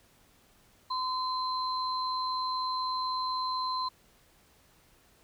sine tone pair together, 1024 / 4096 Hz, C6 / C8, -38 / -38 cents, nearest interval 2 octaves, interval 2400 cents, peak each -30 / -36 dBFS, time 0.9-3.89 s, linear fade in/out 10 ms, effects pink hiss -63 dBFS RMS until 5.23 s

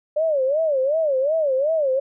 sine tone with vibrato, 581 Hz, D5, 19 cents flat, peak -17 dBFS, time 0.16-2 s, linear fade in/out 10 ms, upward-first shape sine, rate 2.7 Hz, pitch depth 200 cents each way, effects none

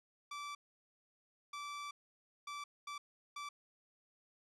sawtooth tone bursts at uneven times, 1162 Hz, D6, 19 cents flat, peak -39 dBFS, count 5, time 0.31-0.55 / 1.53-1.91 / 2.47-2.64 / 2.87-2.98 / 3.36-3.49 s, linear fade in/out 5 ms, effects low-pass 7000 Hz 12 dB/octave

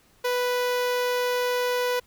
sawtooth tone with notch filter, 493.9 Hz, B4, in tune, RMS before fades -25 dBFS, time 0.24-2 s, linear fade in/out 10 ms, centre 8100 Hz, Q 2, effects pink hiss -60 dBFS RMS until 2.06 s

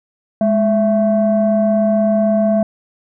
sine tone pair together, 209.3 / 664 Hz, G#3 / E5, +14 / +12 cents, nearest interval octave + minor sixth, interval 1998 cents, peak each -13 dBFS, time 0.41-2.63 s, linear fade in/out 2 ms, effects tanh soft clip ceiling -6 dBFS

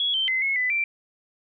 sine tone with pitch steps, 3351 / 3113 / 2053 / 2179 / 2001 / 2350 Hz, G#7 / G7 / C7 / C#7 / B6 / D7, +15 / -13 / -33 / -30 / +22 / +1 cents, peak -21 dBFS, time 0-0.84 s, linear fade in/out 2 ms, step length 140 ms, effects none

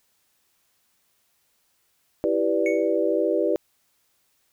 sine chord, E minor seventh, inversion none, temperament equal, 329.6 / 392 / 493.9 / 587.3 Hz, E4 / G4 / B4 / D5, 0 / 0 / 0 / 0 cents, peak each -25 dBFS, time 2.24-3.56 s, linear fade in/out 0 ms
triangle tone with exponential decay, 2217 Hz, C#7, in tune, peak -23 dBFS, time 2.66-2.96 s, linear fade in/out 1 ms, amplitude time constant 64 ms
effects white hiss -68 dBFS RMS until 4.52 s

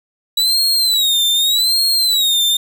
40% pulse tone with vibrato, 3904 Hz, B7, 21 cents flat, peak -11 dBFS, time 0.37-2.57 s, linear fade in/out 5 ms, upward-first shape sine, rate 0.84 Hz, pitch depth 150 cents each way, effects none

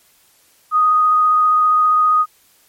sine tone with vibrato, 1244.5 Hz, D#6, in tune, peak -10 dBFS, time 0.71-2.26 s, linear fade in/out 50 ms, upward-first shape sine, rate 15 Hz, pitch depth 8 cents each way, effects white hiss -54 dBFS RMS until 2.68 s + MP3 64 kbps

